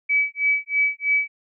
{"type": "tone with tremolo", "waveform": "sine", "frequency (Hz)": 2288, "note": "D7", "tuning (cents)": -46, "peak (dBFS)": -15, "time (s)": [0.09, 1.28], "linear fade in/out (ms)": 10, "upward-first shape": "sine", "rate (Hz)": 3.1, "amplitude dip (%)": 100, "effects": []}